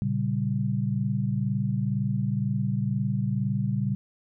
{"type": "chord", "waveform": "sine", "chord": "G diminished", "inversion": "first", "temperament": "equal", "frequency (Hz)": [116.54, 138.59, 196], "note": ["Bb2", "Db3", "G3"], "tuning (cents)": [0, 0, 0], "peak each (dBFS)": -28, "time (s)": [0.02, 3.95], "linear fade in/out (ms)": 0, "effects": []}